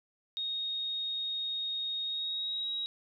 sine tone with pitch glide, 3729 to 3825 Hz, A#7 to A#7, 0 to +44 cents, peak -32 dBFS, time 0.37-2.86 s, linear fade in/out 0 ms, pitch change +44 cents, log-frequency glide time 2.03-2.66 s, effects none

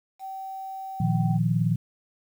sine tone, 770 Hz, G5, 31 cents flat, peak -33 dBFS, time 0.19-1.39 s, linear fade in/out 50 ms
sine chord, Bb suspended fourth, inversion none, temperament just, 116.54 / 155.39 / 174.81 Hz, Bb2 / Eb3 / F3, 0 / -2 / +2 cents, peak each -25 dBFS, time 1-1.76 s, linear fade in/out 5 ms
effects 9-bit

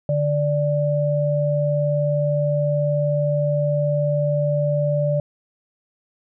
sine tone pair together, 146.83 / 586.7 Hz, D3 / D5, 0 / -2 cents, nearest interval 2 octaves, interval 2398 cents, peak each -20 dBFS, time 0.09-5.2 s, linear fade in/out 2 ms, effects none

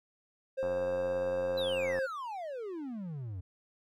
triangle tone, 530 Hz, C5, 22 cents sharp, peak -28 dBFS, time 0.57-2.07 s, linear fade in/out 20 ms
click train, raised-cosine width 1 ms, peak -27 dBFS, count 125, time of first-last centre 0.63-1.988 s, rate 91.3 Hz
triangle exponential sweep, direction down, 4082 to 86 Hz, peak -35 dBFS, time 1.57-3.41 s, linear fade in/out 10 ms
effects none

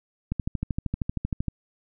click train, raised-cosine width 5 ms, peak -14 dBFS, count 16, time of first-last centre 0.32-1.483 s, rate 12.9 Hz, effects none

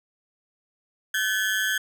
35% pulse ring-modulated tone, 1626 Hz, G#6, 37 cents flat, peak -18 dBFS, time 1.14-1.78 s, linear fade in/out 5 ms, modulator 101 Hz, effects none

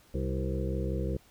harmonic tone with a mistuned harmonic, 65.41 Hz, C2, in tune, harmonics 1 / 2 / 3 / 5 / 6 / 7 / 8, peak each -32 / -35 / -37 / -39 / -40 / -40 / -41 dBFS, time 0.14-1.17 s, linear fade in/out 5 ms, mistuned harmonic 7, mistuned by +48 cents, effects pink hiss -61 dBFS RMS until 1.3 s

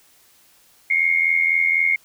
sine tone pair together, 2133 / 2217 Hz, C7 / C#7, +33 / 0 cents, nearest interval minor second, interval 67 cents, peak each -17 / -20 dBFS, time 0.9-1.96 s, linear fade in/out 5 ms, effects white hiss -55 dBFS RMS until 2.04 s

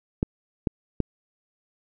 clicks, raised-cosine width 3 ms, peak -9 dBFS, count 3, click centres 0.229 / 0.672 / 1.003 s, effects none

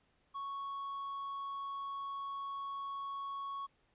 triangle tone, 1108.7 Hz, C#6, in tune, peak -37 dBFS, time 0.34-3.67 s, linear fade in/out 20 ms, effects pink hiss -74 dBFS RMS until 3.94 s + resampled to 8000 Hz

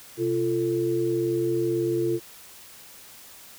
sine tone cluster, 128.7 / 344.5 / 442.7 Hz, C3 / F4 / A4, -28 / -24 / +11 cents, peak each -32 / -23 / -29 dBFS, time 0.17-2.2 s, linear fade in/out 50 ms, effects white hiss -47 dBFS RMS until 3.58 s

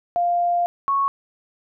sine tone pair in turn, 698.5 / 1105 Hz, F5 / C#6, 0 / -6 cents, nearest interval minor sixth, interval 794 cents, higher second, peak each -17 dBFS, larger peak neither, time 0.16-0.66 / 0.88-1.08 s, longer first, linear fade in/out 0 ms, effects none

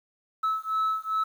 sine beating tone pair, 1299 / 1301.5 Hz, E6 / E6, -26 / -22 cents, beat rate 2.5 Hz, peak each -26 dBFS, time 0.43-1.24 s, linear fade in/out 10 ms, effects tanh soft clip ceiling -21 dBFS + 9-bit

